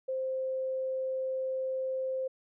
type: tone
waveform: sine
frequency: 523.3 Hz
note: C5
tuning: in tune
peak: -30 dBFS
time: 0.08-2.28 s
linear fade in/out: 10 ms
effects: none